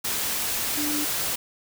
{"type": "tone in noise", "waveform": "sine", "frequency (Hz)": 296.4, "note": "D4", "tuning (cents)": 16, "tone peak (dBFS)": -28, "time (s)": [0.77, 1.05], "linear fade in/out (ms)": 10, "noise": "white", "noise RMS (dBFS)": -27, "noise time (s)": [0.04, 1.36], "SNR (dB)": -4, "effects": []}